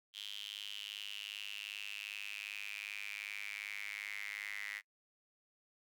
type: tone with high-pass filter sweep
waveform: square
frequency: 51.3 Hz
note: G#1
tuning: 21 cents flat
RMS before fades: -45 dBFS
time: 0.13-4.82 s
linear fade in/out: 50 ms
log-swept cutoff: 3200 to 2000 Hz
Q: 8.6
effects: noise-tail reverb RT60 0.1 s tail -25 dB re dry